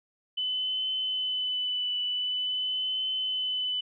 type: tone with vibrato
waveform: sine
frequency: 3009 Hz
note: F#7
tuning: 28 cents sharp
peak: -27 dBFS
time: 0.37-3.81 s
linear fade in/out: 10 ms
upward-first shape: triangle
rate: 0.46 Hz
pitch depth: 22 cents each way
effects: none